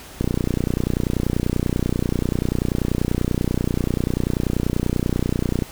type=click train; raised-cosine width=3 ms; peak=-7 dBFS; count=165; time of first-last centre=0.21-5.623 s; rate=30.3 Hz; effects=pink hiss -40 dBFS RMS until 5.71 s